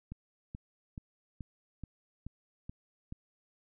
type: click train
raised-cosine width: 5 ms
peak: -29 dBFS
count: 8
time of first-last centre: 0.12-3.124 s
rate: 2.33 Hz
effects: none